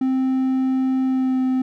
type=tone with pitch glide; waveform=triangle; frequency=261.6 to 258.6 Hz; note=C4 to C4; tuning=0 to -20 cents; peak=-15 dBFS; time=0.01-1.62 s; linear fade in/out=5 ms; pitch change=-20 cents; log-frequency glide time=1.05-1.41 s; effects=none